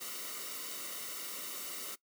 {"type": "noise with comb filter", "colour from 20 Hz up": "white", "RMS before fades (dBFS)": -42, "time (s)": [0, 1.96], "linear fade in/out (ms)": 20, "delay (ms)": 1.2, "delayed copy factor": -0.65, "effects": ["noise-tail reverb RT60 0.1 s tail -20 dB re dry", "high-pass 200 Hz 12 dB/octave"]}